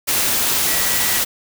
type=tone in noise; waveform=sine; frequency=1936 Hz; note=B6; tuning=35 cents flat; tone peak=-28 dBFS; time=0.67-1.2 s; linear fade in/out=20 ms; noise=white; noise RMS=-18 dBFS; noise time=0.07-1.25 s; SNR=-13 dB; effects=none